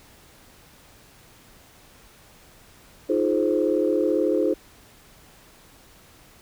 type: chord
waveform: sine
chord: F minor seventh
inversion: third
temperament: equal with one note detuned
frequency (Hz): 311.1 / 349.2 / 423.1 / 523.3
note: Eb4 / F4 / Ab4 / C5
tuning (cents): 0 / 0 / +32 / 0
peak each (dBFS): -24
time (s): 3.09-4.54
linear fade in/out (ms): 10
effects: tanh soft clip ceiling -9 dBFS + pink hiss -52 dBFS RMS until 6.41 s